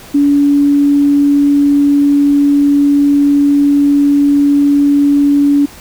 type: tone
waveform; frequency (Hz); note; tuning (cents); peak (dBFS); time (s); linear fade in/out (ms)
sine; 285.5; D4; -49; -6; 0.14-5.66; 10
effects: pink hiss -35 dBFS RMS until 5.8 s